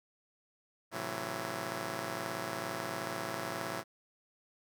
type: chord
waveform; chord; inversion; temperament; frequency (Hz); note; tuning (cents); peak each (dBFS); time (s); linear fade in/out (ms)
5% pulse; F# half-diminished seventh; first; just; 111 / 133.2 / 166.5 / 185; A2 / C3 / E3 / F#3; +16 / +31 / +18 / 0; -32; 0.91-3.84; 50
effects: none